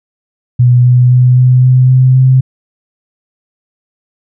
sine tone with pitch steps, 123.2 / 124.34 / 125.5 / 126.66 / 127.84 / 129.03 / 130.22 Hz, B2 / B2 / B2 / B2 / C3 / C3 / C3, -4 / +12 / +28 / +44 / -40 / -24 / -8 cents, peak -3 dBFS, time 0.59-2.41 s, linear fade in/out 10 ms, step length 260 ms, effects none

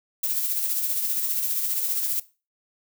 violet noise with tremolo, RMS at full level -24 dBFS, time 0.23-2.2 s, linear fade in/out 5 ms, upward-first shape sine, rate 15 Hz, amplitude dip 40%, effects noise-tail reverb RT60 0.3 s tail -18 dB re dry

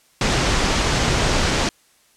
pink low-pass noise, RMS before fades -19 dBFS, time 0.21-1.69 s, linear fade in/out 2 ms, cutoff 7300 Hz, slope 24 dB/octave, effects white hiss -57 dBFS RMS until 2.16 s + low-pass 11000 Hz 12 dB/octave

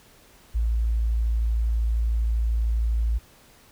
sine tone, 56.4 Hz, A1, 44 cents sharp, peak -20 dBFS, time 0.54-3.19 s, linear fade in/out 20 ms, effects pink hiss -54 dBFS RMS until 3.71 s

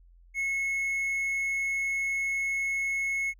triangle tone, 2184 Hz, C#7, 26 cents flat, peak -25 dBFS, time 0.34-3.34 s, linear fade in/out 50 ms, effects added 43 Hz sine -53 dBFS peak until 3.39 s

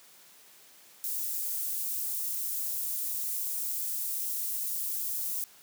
white high-pass noise, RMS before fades -33 dBFS, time 1.04-5.44 s, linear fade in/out 0 ms, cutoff 10000 Hz, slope 12 dB/octave, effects white hiss -56 dBFS RMS until 5.62 s + high-pass 150 Hz 12 dB/octave

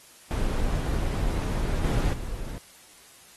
brown noise with level steps, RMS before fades -26 / -23 / -34 dBFS, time 0.31-2.58 s, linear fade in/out 0 ms, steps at 1.84 / 2.13 s, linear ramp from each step 2 ms, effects white hiss -52 dBFS RMS until 3.36 s + AAC 32 kbps

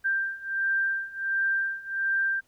sine beating tone pair, 1578 / 1579.4 Hz, G6 / G6, +11 / +13 cents, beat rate 1.4 Hz, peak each -29 / -27 dBFS, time 0.04-2.41 s, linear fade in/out 20 ms, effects pink hiss -67 dBFS RMS until 2.47 s

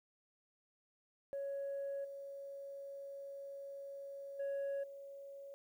sine tone with level steps, 556 Hz, C#5, 5 cents sharp, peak -37 / -45 / -34 / -48 dBFS, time 1.33-5.54 s, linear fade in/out 0 ms, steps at 2.04 / 4.39 / 4.83 s, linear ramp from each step 10 ms, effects tanh soft clip ceiling -36 dBFS + 12-bit

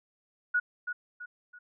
sine tone with echo, 1459 Hz, F#6, 25 cents flat, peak -23 dBFS, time 0.54-0.6 s, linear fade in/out 10 ms, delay 330 ms, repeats 3, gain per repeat -8 dB, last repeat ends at 1.59 s, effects none

